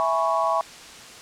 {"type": "chord", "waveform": "sine", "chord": "C# minor seventh", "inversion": "first", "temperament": "equal", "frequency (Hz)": [659.3, 830.6, 987.8, 1108.7], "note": ["E5", "G#5", "B5", "C#6"], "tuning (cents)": [0, 0, 0, 0], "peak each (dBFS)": [-24, -27, -26, -24], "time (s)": [0, 0.61], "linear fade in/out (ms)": 0, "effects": ["white hiss -42 dBFS RMS until 1.21 s", "low-pass 7000 Hz 12 dB/octave"]}